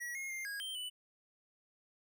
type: tone with pitch steps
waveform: square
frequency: 1925 / 2152 / 2108 / 1641 / 3137 / 2979 Hz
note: B6 / C7 / C7 / G#6 / G7 / F#7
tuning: -45 / +48 / +12 / -21 / +1 / +11 cents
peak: -40 dBFS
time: 0-0.9 s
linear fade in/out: 20 ms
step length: 150 ms
effects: none